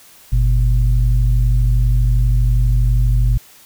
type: tone pair together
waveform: sine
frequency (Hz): 47.57 / 120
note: F#1 / B2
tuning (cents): +49 / -49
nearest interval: octave + major third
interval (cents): 1602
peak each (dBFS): -11 / -15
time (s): 0.32-3.38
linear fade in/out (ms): 10
effects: tanh soft clip ceiling -5 dBFS + white hiss -45 dBFS RMS until 3.65 s